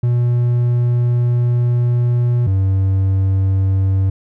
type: tone pair in turn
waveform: triangle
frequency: 121 / 96.04 Hz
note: B2 / G2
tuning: -35 / -35 cents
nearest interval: major third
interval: 400 cents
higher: first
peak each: -10 dBFS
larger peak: neither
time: 0.03-2.47 / 2.47-4.1 s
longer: first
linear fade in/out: 5 ms
effects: none